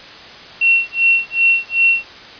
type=tone with tremolo; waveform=sine; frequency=2723 Hz; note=F7; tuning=44 cents flat; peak=-8 dBFS; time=0.61-2.04 s; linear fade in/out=5 ms; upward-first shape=sine; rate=2.6 Hz; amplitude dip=100%; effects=white hiss -36 dBFS RMS until 2.39 s + resampled to 11025 Hz